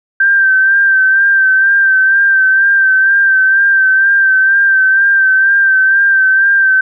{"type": "tone with vibrato", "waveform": "sine", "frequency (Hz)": 1566, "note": "G6", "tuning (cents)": -2, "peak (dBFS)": -6, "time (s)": [0.2, 6.81], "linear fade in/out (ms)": 5, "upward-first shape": "sine", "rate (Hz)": 2.1, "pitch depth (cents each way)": 34, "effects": []}